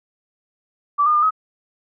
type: tone with pitch steps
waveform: sine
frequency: 1160 / 1217 / 1204 / 1271 Hz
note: D6 / D#6 / D6 / D#6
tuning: -22 / -39 / +43 / +36 cents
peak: -13 dBFS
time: 0.98-1.308 s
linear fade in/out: 20 ms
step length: 82 ms
effects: none